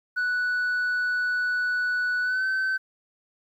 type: tone with pitch glide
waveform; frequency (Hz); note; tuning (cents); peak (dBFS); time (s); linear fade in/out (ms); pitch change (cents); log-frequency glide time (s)
sine; 1480 to 1535.7; F#6 to G6; 0 to -36; -20; 0.16-2.78; 20; +64; 2.22-2.46
effects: tanh soft clip ceiling -22 dBFS + 10-bit